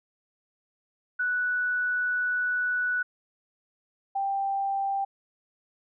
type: tone pair in turn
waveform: sine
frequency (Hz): 1479 / 787.1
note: F#6 / G5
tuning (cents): -1 / +7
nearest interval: major seventh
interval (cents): 1092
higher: first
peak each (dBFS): -24 / -25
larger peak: first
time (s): 1.19-3.03 / 4.15-5.05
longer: first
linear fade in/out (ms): 10
effects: none